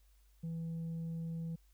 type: tone with tanh clipping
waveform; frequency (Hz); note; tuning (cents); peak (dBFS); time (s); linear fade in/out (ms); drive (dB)
sine; 164.81; E3; 0; -38; 0.43-1.56; 10; 2
effects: added 50 Hz sine -63 dBFS peak until 1.73 s + white hiss -75 dBFS RMS until 1.73 s